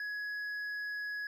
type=tone with hard clipping; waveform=sine; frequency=1678 Hz; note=G#6; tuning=17 cents sharp; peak=-37 dBFS; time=0-1.27 s; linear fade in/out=2 ms; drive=4 dB; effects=none